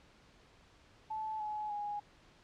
sine tone with pitch steps, 870 / 848.2 / 826.9 Hz, A5 / G#5 / G#5, -20 / +36 / -8 cents, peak -36 dBFS, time 1.1-2 s, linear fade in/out 10 ms, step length 300 ms, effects pink hiss -63 dBFS RMS until 2.43 s + low-pass 5000 Hz 12 dB/octave

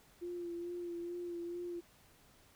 sine tone with vibrato, 347.1 Hz, F4, 11 cents flat, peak -39 dBFS, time 0.21-1.81 s, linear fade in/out 20 ms, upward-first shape sine, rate 2.3 Hz, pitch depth 25 cents each way, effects pink hiss -65 dBFS RMS until 2.55 s

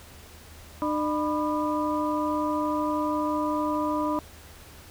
harmonic tone with a mistuned harmonic, 302.1 Hz, D4, 49 cents sharp, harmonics 1 / 2 / 3 / 4, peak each -27 / -31 / -29 / -34 dBFS, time 0.82-4.19 s, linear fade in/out 0 ms, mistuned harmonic 3, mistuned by +150 cents, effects added 78 Hz sine -49 dBFS peak until 4.9 s + pink hiss -49 dBFS RMS until 4.9 s

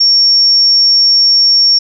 sine tone, 5500 Hz, F8, 27 cents flat, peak -5 dBFS, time 0-1.79 s, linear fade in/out 10 ms, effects none

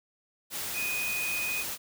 sine tone in noise, 2490 Hz, D#7, 1 cent sharp, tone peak -30 dBFS, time 0.73-1.65 s, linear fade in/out 50 ms, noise white, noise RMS -35 dBFS, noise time 0.5-1.78 s, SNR +2 dB, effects none

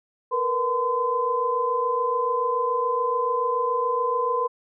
sine tone cluster, 461.8 / 488.8 / 1022 Hz, A#4 / B4 / C6, -16 / -18 / -41 cents, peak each -29 / -26 / -23 dBFS, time 0.31-4.48 s, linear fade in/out 20 ms, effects none

